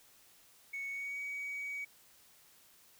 sine tone with pitch glide, 2217 to 2260 Hz, C#7 to C#7, 0 to +33 cents, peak -36 dBFS, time 0.73-1.85 s, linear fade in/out 10 ms, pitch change +33 cents, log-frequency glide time 0.89-1.19 s, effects tanh soft clip ceiling -35 dBFS + white hiss -63 dBFS RMS until 2.99 s

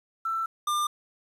sine / square tone pair in turn, 1334 / 1199.1 Hz, E6 / D6, +20 / +36 cents, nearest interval major second, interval 184 cents, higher first, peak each -26 / -25 dBFS, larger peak second, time 0.25-0.46 / 0.67-0.87 s, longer first, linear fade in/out 5 ms, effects resampled to 32000 Hz + 9-bit

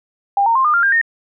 sine tone with pitch steps, 800 / 919 / 1055.6 / 1212.6 / 1392.9 / 1600 / 1837.9 Hz, G5 / A#5 / C6 / D#6 / F6 / G6 / A#6, +35 / -25 / +15 / -45 / -5 / +35 / -25 cents, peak -11 dBFS, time 0.37-1.014 s, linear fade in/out 2 ms, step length 92 ms, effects none

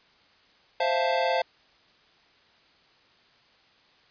square chord, F major seventh, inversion second, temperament equal, 523.3 / 659.3 / 698.5 / 880 Hz, C5 / E5 / F5 / A5, 0 / 0 / 0 / 0 cents, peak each -28 / -30 / -29 / -30 dBFS, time 0.8-1.42 s, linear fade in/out 5 ms, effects white hiss -60 dBFS RMS until 4.1 s + resampled to 11025 Hz

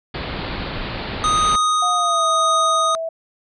pink low-pass noise, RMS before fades -27 dBFS, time 0.14-1.56 s, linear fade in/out 5 ms, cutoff 4600 Hz, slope 96 dB/octave
square tone with tremolo, 1244.5 Hz, D#6, in tune, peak -15 dBFS, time 1.24-2.95 s, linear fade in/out 0 ms, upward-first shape triangle, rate 0.96 Hz, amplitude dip 25%
sine tone with pitch glide, 717 to 653.7 Hz, F5 to E5, +45 to -15 cents, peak -22 dBFS, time 1.82-3.09 s, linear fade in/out 5 ms, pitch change -160 cents, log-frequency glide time 1.94-2.26 s
effects resampled to 22050 Hz

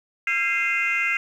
sine tone cluster, 1362 / 1612 / 2090 / 2491 / 2738 Hz, F6 / G6 / C7 / D#7 / F7, -44 / +48 / -2 / +1 / -35 cents, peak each -30 / -29 / -22 / -27 / -28 dBFS, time 0.27-1.17 s, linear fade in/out 2 ms, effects tanh soft clip ceiling -13 dBFS + 9-bit

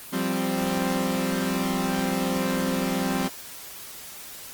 sawtooth chord, F suspended second, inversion none, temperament equal, 174.61 / 196 / 261.6 Hz, F3 / G3 / C4, 0 / 0 / 0 cents, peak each -26 / -24 / -23 dBFS, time 0.12-3.29 s, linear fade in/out 20 ms, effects white hiss -41 dBFS RMS until 4.53 s + Opus 24 kbps

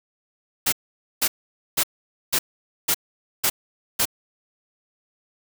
white noise bursts, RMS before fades -20 dBFS, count 7, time 0.66-4.055 s, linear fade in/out 10 ms, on 65 ms, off 490 ms, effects none

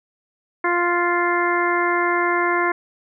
harmonic tone, 349.2 Hz, F4, in tune, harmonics 1 / 2 / 3 / 4 / 5 / 6, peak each -22 / -26 / -22 / -26 / -25 / -26 dBFS, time 0.64-2.72 s, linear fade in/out 5 ms, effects none

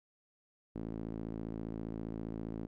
sawtooth tone with band-pass filter, 55 Hz, A1, in tune, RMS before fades -41 dBFS, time 0.75-2.67 s, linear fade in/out 10 ms, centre 270 Hz, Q 1.6, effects none

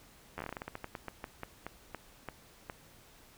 slowing click train, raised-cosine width 0.5 ms, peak -24 dBFS, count 21, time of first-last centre 0.38-2.698 s, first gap 11 ms, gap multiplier 1.21, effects pink hiss -59 dBFS RMS until 3.37 s

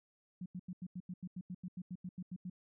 sine tone bursts, 180.9 Hz, F#3, 39 cents flat, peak -40 dBFS, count 16, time 0.41-2.499 s, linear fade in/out 5 ms, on 49 ms, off 87 ms, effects none

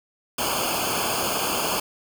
pink noise with comb filter, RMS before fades -25 dBFS, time 0.38-1.8 s, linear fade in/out 5 ms, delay 0.52 ms, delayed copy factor -1, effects none

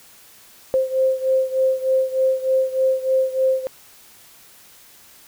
sine beating tone pair, 523.3 / 526.6 Hz, C5 / C5, 0 / +11 cents, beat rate 3.3 Hz, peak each -18 / -21 dBFS, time 0.74-3.67 s, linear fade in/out 0 ms, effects white hiss -48 dBFS RMS until 5.27 s

